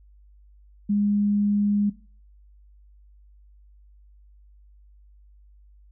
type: tone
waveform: sine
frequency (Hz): 205.1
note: G#3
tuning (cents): -21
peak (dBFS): -19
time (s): 0.89-1.9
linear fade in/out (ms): 10
effects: noise-tail reverb RT60 0.4 s tail -18 dB re dry + added 50 Hz sine -50 dBFS peak until 5.91 s